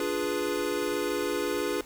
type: chord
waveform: square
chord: D diminished seventh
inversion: none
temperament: equal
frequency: 293.7 / 349.2 / 415.3 / 493.9 Hz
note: D4 / F4 / Ab4 / Cb5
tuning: 0 / 0 / 0 / 0 cents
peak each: -35 / -34 / -32 / -34 dBFS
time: 0-1.81 s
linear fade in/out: 2 ms
effects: pink hiss -50 dBFS RMS until 1.85 s